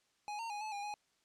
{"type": "tone with pitch steps", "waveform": "square", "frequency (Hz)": [833, 915, 828, 863, 811, 832], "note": ["G#5", "A#5", "G#5", "A5", "G#5", "G#5"], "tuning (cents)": [5, -32, -5, -34, -41, 3], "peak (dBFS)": -40, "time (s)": [0.28, 0.94], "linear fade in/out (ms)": 0, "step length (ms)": 110, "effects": ["white hiss -75 dBFS RMS until 1.24 s", "low-pass 7000 Hz 12 dB/octave"]}